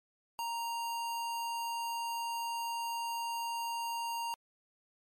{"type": "tone", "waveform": "square", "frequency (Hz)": 932, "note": "A#5", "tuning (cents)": -1, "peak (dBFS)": -35, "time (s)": [0.39, 4.34], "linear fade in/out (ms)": 0, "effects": ["MP3 64 kbps"]}